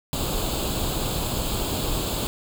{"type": "noise with comb filter", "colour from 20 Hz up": "pink", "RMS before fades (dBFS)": -26, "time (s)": [0.13, 2.27], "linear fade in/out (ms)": 0, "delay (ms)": 0.26, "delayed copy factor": 0.75, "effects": []}